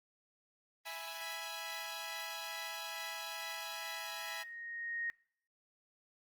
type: chord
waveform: 10% pulse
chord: E major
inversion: none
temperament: equal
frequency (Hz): 659.3 / 830.6 / 987.8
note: E5 / G#5 / B5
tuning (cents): 0 / 0 / 0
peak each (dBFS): -38 / -36 / -38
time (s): 0.85-4.44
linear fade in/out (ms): 20
type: tone with exponential growth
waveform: sine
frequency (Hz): 1864.7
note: A#6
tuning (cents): 0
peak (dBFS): -34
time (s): 3.03-5.1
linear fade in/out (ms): 0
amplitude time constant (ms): 450
effects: noise-tail reverb RT60 0.6 s tail -24 dB re dry + Opus 24 kbps